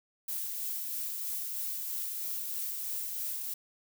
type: noise with tremolo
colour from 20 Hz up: violet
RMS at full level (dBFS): -35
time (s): 0.28-3.54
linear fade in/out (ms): 5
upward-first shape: sine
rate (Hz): 3.1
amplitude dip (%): 25
effects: none